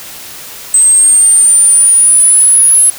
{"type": "linear sweep", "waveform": "sine", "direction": "up", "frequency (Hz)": [8180, 10700], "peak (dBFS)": -3, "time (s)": [0.74, 2.9], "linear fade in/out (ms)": 2, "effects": ["white hiss -28 dBFS RMS until 2.98 s"]}